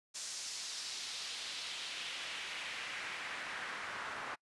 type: noise with band-pass filter sweep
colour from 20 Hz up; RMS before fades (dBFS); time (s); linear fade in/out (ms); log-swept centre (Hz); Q
pink; -43; 0.14-4.36; 20; 6300 to 1300; 1.6
effects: noise-tail reverb RT60 0.1 s tail -26 dB re dry + resampled to 24000 Hz